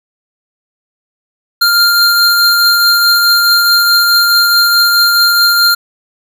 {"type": "tone pair together", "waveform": "square", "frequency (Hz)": [1396.9, 4186], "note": ["F6", "C8"], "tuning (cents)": [0, 0], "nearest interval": "octave + perfect fifth", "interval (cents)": 1900, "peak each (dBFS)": -10, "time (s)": [1.61, 5.75], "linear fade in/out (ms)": 10, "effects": []}